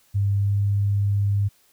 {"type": "tone with pitch glide", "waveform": "sine", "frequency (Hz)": [100, 100.87], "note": ["G2", "G2"], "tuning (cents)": [35, 50], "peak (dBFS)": -18, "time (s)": [0.14, 1.49], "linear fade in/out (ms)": 20, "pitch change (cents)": 15, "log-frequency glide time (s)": [0.39, 0.52], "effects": ["white hiss -60 dBFS RMS until 1.72 s"]}